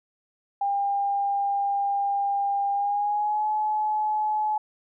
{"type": "tone with pitch glide", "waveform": "sine", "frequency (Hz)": [801, 853.5], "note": ["G5", "G#5"], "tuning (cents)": [37, 47], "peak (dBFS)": -22, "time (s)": [0.61, 4.58], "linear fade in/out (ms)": 5, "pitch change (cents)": 110, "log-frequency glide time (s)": [2.72, 3.47], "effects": []}